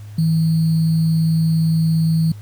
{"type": "tone with sample-and-hold", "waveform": "sine", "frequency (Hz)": 161.5, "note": "E3", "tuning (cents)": -35, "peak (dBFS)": -13, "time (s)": [0.18, 2.32], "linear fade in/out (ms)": 5, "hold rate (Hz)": 4410, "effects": ["added 104 Hz sine -32 dBFS peak until 2.41 s", "pink hiss -50 dBFS RMS until 2.41 s"]}